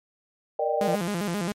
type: chord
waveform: sine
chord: Eb major seventh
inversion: second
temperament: equal with one note detuned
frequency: 466.2 / 587.3 / 613 / 784 Hz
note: Bb4 / D5 / Eb5 / G5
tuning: 0 / 0 / -26 / 0 cents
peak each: -28 dBFS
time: 0.59-0.96 s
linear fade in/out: 5 ms
type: tone with vibrato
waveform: sawtooth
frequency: 187.9 Hz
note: F#3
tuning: 27 cents sharp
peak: -22 dBFS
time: 0.81-1.52 s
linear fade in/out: 2 ms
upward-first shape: square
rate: 7.5 Hz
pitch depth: 160 cents each way
effects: MP3 64 kbps